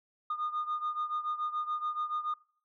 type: beating tone pair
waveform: sine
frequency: 1221 / 1228 Hz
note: D#6 / D#6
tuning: -33 / -23 cents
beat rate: 7 Hz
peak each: -32 / -35 dBFS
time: 0.3-2.34 s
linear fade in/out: 5 ms
effects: noise-tail reverb RT60 0.5 s tail -22 dB re dry + tanh soft clip ceiling -27 dBFS